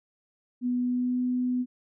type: tone with pitch glide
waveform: sine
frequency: 246.9 to 249.8 Hz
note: B3 to B3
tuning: 0 to +20 cents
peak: -24 dBFS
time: 0.61-1.66 s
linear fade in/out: 50 ms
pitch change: +20 cents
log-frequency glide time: 0.8-1.22 s
effects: none